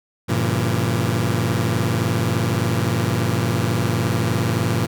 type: chord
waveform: sawtooth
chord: G diminished seventh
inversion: none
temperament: just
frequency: 98 / 117.6 / 141.12 / 169.34 Hz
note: G2 / Bb2 / Db3 / Fb3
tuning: 0 / +16 / +31 / +47 cents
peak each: -20 / -17 / -23 / -21 dBFS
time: 0.28-4.87 s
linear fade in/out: 20 ms
effects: none